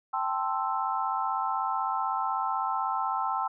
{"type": "chord", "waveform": "sine", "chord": "A minor seventh", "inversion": "third", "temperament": "equal", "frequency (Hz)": [784, 880, 1046.5, 1318.5], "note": ["G5", "A5", "C6", "E6"], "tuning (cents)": [0, 0, 0, 0], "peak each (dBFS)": -32, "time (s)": [0.13, 3.48], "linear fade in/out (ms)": 10, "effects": []}